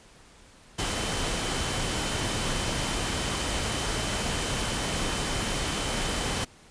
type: tone in noise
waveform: sine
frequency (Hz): 3058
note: G7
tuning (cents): -44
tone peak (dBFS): -39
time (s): 0.78-6.45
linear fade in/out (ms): 10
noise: pink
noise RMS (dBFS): -29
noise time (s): 0.78-6.45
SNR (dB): -13
effects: pink hiss -54 dBFS RMS until 6.7 s + resampled to 22050 Hz